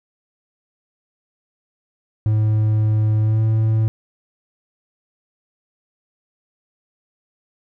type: tone with pitch glide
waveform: triangle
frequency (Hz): 107.9 to 110.29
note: A2 to A2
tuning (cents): -33 to +5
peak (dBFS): -12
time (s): 2.26-3.88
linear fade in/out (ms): 0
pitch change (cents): +38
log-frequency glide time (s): 3.21-3.42
effects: none

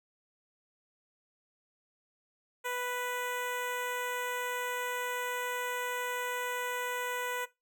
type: tone with notch filter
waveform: 10% pulse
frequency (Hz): 493.9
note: B4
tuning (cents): 0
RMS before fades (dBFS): -35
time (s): 2.64-7.46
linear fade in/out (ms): 20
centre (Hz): 4500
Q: 0.94
effects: noise-tail reverb RT60 0.2 s tail -18 dB re dry

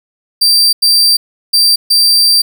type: tone bursts at uneven times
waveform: 40% pulse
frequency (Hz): 4693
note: D8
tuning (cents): -2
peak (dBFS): -5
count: 4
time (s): 0.41-0.73 / 0.82-1.17 / 1.53-1.76 / 1.9-2.42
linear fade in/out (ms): 10
effects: none

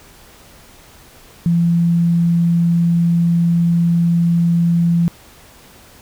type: tone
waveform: sine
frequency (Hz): 170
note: F3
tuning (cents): -46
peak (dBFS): -11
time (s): 1.46-5.08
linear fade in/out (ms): 0
effects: pink hiss -44 dBFS RMS until 6.01 s

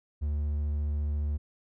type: tone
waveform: triangle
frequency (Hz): 73.8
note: D2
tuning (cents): +9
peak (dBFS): -25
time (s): 0.21-1.38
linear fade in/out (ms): 20
effects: none

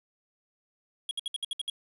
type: tone bursts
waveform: square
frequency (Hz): 3304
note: G#7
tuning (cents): -10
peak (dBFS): -30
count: 8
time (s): 1.09-1.699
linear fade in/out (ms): 2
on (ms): 21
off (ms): 63
effects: resampled to 24000 Hz + 10-bit

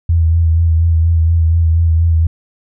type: tone with vibrato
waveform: sine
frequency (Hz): 82.41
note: E2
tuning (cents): 0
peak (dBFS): -8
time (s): 0.09-2.27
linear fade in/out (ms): 5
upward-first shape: sine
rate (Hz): 4.2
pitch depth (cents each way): 35
effects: none

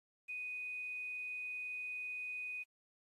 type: tone with quantisation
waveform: sine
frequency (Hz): 2489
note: D#7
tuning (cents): 0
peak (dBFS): -40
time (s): 0.28-2.64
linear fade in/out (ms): 20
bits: 11
effects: AAC 32 kbps

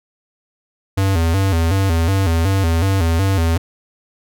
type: tone with vibrato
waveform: square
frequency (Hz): 89.5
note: F2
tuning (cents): +43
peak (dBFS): -14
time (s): 0.97-3.58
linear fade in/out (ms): 10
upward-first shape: square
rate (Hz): 2.7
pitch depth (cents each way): 140
effects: none

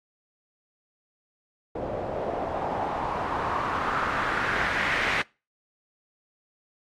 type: noise with low-pass filter sweep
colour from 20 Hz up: white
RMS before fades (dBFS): -28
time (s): 1.75-5.22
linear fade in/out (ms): 5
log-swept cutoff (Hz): 550 to 2100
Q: 2.5
effects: noise-tail reverb RT60 0.3 s tail -24 dB re dry + AAC 64 kbps

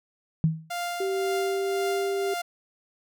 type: tone with exponential decay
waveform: sine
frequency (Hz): 160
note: D#3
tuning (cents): +49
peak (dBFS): -15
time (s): 0.44-0.7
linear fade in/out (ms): 0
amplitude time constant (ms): 56
type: tone with tremolo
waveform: sawtooth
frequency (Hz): 698.5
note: F5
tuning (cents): 0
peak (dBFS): -24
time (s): 0.7-2.42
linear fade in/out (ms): 10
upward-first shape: triangle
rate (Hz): 1.9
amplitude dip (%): 50
type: tone with pitch glide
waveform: sine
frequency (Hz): 386.1 to 394.2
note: G4 to G4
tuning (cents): -26 to +10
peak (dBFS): -25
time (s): 1-2.34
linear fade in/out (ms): 5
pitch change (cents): +36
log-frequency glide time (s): 1.12-1.97
effects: none

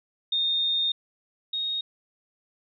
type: tone pair in turn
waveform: sine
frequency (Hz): 3666 / 3732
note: A#7 / A#7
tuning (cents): -30 / +1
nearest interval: unison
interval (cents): 31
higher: second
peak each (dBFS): -22 / -26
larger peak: first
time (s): 0.32-0.92 / 1.53-1.81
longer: first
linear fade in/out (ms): 5
effects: none

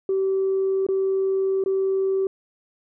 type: tone with dropouts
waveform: sine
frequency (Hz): 384.8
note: G4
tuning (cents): -32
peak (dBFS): -18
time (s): 0.09-2.27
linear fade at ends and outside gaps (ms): 2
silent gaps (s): 0.866-0.887 / 1.639-1.66
effects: tanh soft clip ceiling -15 dBFS

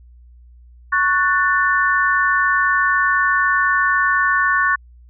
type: chord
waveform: sine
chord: F# minor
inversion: second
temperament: just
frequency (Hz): 1110 / 1480 / 1776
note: C#6 / F#6 / A6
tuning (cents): +2 / 0 / +16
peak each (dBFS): -18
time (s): 0.92-4.76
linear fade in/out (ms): 10
effects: added 60 Hz sine -42 dBFS peak until 5.09 s

